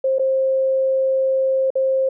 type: tone with dropouts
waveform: sine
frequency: 530 Hz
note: C5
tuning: 22 cents sharp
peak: -15 dBFS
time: 0.04-2.09 s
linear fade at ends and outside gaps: 5 ms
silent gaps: 0.185-0.194 / 1.704-1.754 s
effects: none